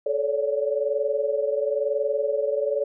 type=tone cluster; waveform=sine; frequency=433.9 / 557 / 578 Hz; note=A4 / C#5 / D5; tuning=-24 / +8 / -28 cents; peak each=-26 dBFS; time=0.06-2.84 s; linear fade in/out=5 ms; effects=none